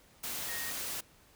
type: tone in noise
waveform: sine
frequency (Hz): 1864.7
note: A#6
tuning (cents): 0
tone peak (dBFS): -41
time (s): 0.48-0.71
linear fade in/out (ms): 10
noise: white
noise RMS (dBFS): -38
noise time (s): 0.23-1.01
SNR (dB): -6
effects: pink hiss -62 dBFS RMS until 1.35 s